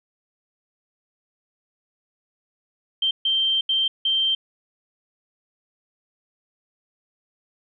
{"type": "tone bursts at uneven times", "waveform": "sine", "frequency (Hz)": 3140, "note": "G7", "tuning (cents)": 2, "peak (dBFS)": -18, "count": 4, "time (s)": [[3.02, 3.11], [3.25, 3.61], [3.69, 3.88], [4.05, 4.35]], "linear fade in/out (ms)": 5, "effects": []}